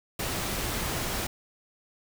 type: noise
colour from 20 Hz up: pink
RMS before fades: -31 dBFS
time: 0.19-1.27 s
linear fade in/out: 5 ms
effects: none